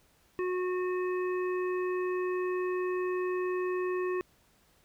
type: harmonic tone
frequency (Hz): 364.9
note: F#4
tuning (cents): -24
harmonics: 1 / 3 / 5 / 7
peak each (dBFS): -29 / -39 / -43 / -46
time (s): 0.39-4.21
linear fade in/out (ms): 0
effects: pink hiss -66 dBFS RMS until 4.84 s